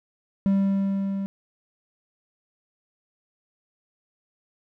triangle tone with level ramp, 196 Hz, G3, in tune, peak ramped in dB -15 to -24 dBFS, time 0.46-1.26 s, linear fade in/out 0 ms, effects none

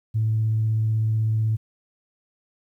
sine tone with vibrato, 110 Hz, A2, in tune, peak -18 dBFS, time 0.14-1.57 s, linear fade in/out 20 ms, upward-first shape triangle, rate 16 Hz, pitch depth 13 cents each way, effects tanh soft clip ceiling -14 dBFS + 10-bit

